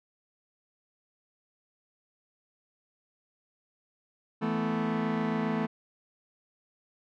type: chord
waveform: sawtooth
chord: E suspended fourth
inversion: none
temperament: just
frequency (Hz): 164.81 / 219.8 / 247.2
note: E3 / A3 / B3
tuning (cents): 0 / -2 / +2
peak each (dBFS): -30 / -25 / -29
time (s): 4.41-5.67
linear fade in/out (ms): 20
effects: low-pass 2000 Hz 12 dB/octave